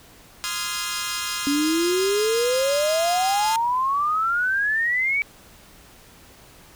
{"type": "chord", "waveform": "10% pulse", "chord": "F minor seventh", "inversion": "second", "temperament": "equal with one note detuned", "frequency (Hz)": [1033.3, 1244.5, 1396.9, 1661.2], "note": ["C6", "Eb6", "F6", "Ab6"], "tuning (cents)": [-22, 0, 0, 0], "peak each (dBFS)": -23, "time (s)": [0.44, 3.56], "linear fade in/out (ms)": 0}
{"type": "exponential sweep", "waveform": "sine", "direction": "up", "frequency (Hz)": [279.2, 2300], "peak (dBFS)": -19, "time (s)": [1.47, 5.22], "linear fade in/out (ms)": 0}
{"effects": ["pink hiss -49 dBFS RMS until 6.75 s"]}